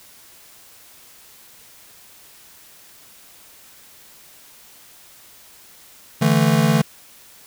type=chord; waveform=square; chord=D suspended second; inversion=none; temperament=just; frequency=146.83 / 165.19 / 220.2 Hz; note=D3 / E3 / A3; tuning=0 / +4 / +2 cents; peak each=-19 dBFS; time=6.21-6.82 s; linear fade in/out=10 ms; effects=white hiss -47 dBFS RMS until 7.46 s